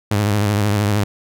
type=tone with vibrato; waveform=sawtooth; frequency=103.4 Hz; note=G#2; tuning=7 cents flat; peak=-11 dBFS; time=0.11-1.04 s; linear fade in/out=5 ms; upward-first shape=sine; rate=13 Hz; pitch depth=65 cents each way; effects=none